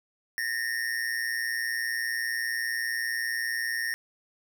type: tone with amplitude modulation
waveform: square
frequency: 1835 Hz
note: A#6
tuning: 28 cents flat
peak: -25 dBFS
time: 0.38-3.94 s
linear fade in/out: 0 ms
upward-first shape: sine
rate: 120 Hz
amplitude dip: 80%
effects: none